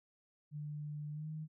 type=tone with pitch glide; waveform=sine; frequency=148.9 to 155.58 Hz; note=D3 to D#3; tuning=+24 to 0 cents; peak=-40 dBFS; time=0.51-1.48 s; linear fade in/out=50 ms; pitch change=+76 cents; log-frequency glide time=1.11-1.28 s; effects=none